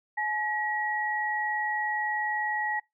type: tone pair together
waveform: sine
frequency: 851 / 1910.4 Hz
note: G#5 / A#6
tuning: +42 / +42 cents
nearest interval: octave + major second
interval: 1400 cents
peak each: -30 / -29 dBFS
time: 0.17-2.8 s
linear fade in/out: 10 ms
effects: noise-tail reverb RT60 0.2 s tail -26 dB re dry